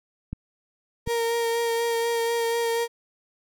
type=clicks; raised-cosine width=5 ms; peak=-18 dBFS; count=2; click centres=0.33 / 1.075 s
type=tone with vibrato; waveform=35% pulse; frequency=464.4 Hz; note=A#4; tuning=7 cents flat; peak=-21 dBFS; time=1.06-2.88 s; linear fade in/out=50 ms; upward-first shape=sine; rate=4.1 Hz; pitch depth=16 cents each way
effects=none